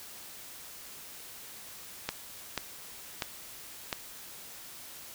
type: clicks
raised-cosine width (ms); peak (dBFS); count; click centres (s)
0.2; -13; 4; 2.09 / 2.577 / 3.222 / 3.928
effects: white hiss -47 dBFS RMS until 5.14 s